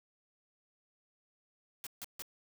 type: noise bursts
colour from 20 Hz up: white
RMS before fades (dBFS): -43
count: 3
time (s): 1.84-2.221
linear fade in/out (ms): 0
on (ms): 27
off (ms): 150
effects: none